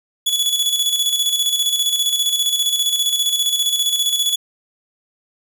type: tone with tremolo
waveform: sawtooth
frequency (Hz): 3408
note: G#7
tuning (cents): +44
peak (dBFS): -11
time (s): 0.26-4.36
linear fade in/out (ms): 10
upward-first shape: square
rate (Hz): 15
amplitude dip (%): 50
effects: none